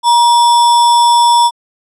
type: tone with sample-and-hold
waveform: sine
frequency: 950 Hz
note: A#5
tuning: 33 cents sharp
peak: -5 dBFS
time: 0.03-1.51 s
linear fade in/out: 50 ms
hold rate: 4410 Hz
effects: resampled to 22050 Hz